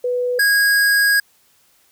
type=tone pair in turn; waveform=sine / square; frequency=493.9 / 1643.6 Hz; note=B4 / G#6; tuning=0 / -18 cents; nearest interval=octave + major sixth; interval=2082 cents; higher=second; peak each=-17 / -13 dBFS; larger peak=second; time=0.04-0.39 / 0.39-1.2 s; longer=second; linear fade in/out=5 ms; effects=white hiss -57 dBFS RMS until 1.91 s